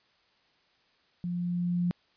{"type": "tone with level ramp", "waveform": "sine", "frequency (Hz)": 175.7, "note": "F3", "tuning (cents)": 11, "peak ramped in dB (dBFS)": [-30, -24], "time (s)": [1.24, 1.91], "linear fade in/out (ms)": 0, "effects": ["white hiss -67 dBFS RMS until 2.16 s", "resampled to 11025 Hz"]}